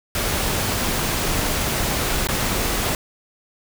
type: noise with dropouts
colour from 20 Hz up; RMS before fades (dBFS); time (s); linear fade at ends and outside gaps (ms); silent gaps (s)
pink; -22; 0.15-2.95; 1; 2.271-2.287
effects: none